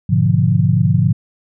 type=chord; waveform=sine; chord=G# diminished seventh; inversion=none; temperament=equal; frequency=103.83 / 123.47 / 146.83 / 174.61 Hz; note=G#2 / B2 / D3 / F3; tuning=0 / 0 / 0 / 0 cents; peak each=-16 dBFS; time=0.09-1.13 s; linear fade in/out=10 ms; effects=none